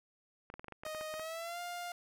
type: clicks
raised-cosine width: 0.5 ms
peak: -31 dBFS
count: 12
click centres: 0.501 / 0.54 / 0.595 / 0.644 / 0.683 / 0.723 / 0.835 / 0.865 / 0.948 / 1.011 / 1.14 / 1.196 s
type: tone with pitch glide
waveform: sawtooth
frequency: 622.3 to 702.6 Hz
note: D#5 to F5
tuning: 0 to +10 cents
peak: -36 dBFS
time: 0.85-1.92 s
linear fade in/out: 2 ms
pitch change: +210 cents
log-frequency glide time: 1.15-1.6 s
effects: none